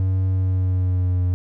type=tone with pitch glide; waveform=triangle; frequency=94.1 to 90.27 Hz; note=F#2 to F#2; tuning=+30 to -42 cents; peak=-15 dBFS; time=0-1.34 s; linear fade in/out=0 ms; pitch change=-72 cents; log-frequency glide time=0.27-1.23 s; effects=none